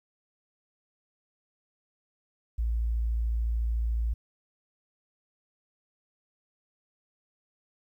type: tone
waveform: sine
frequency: 56.9 Hz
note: A#1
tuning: 41 cents flat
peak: -25 dBFS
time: 2.58-4.14 s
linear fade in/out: 10 ms
effects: 11-bit